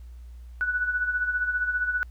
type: tone with tremolo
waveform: sine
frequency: 1480 Hz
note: F#6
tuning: in tune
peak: -21 dBFS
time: 0.61-2.03 s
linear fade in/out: 0 ms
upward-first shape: sine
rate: 15 Hz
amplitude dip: 60%
effects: added 60 Hz sine -40 dBFS peak until 2.1 s + pink hiss -65 dBFS RMS until 2.1 s